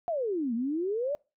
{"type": "exponential two-way sweep", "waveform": "sine", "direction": "down then up", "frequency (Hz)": [716, 222.7, 604], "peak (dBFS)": -27, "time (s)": [0.08, 1.15], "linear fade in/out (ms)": 0, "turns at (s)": 0.54, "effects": ["noise-tail reverb RT60 0.3 s tail -26 dB re dry"]}